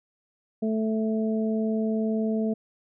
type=harmonic tone; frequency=219.5 Hz; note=A3; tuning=4 cents flat; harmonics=1 / 2 / 3; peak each=-24 / -30 / -34 dBFS; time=0.62-2.54 s; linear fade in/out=10 ms; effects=none